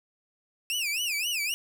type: tone with vibrato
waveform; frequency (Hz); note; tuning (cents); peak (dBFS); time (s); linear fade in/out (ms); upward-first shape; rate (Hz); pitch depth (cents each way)
sawtooth; 2608; E7; -19; -24; 0.7-1.54; 0; sine; 3.8; 230
effects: none